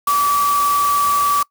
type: tone in noise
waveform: sine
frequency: 1151 Hz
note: D6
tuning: 35 cents flat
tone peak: -13 dBFS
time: 0.07-1.43 s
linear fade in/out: 5 ms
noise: white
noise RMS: -26 dBFS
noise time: 0.07-1.43 s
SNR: +10 dB
effects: noise-tail reverb RT60 0.1 s tail -24 dB re dry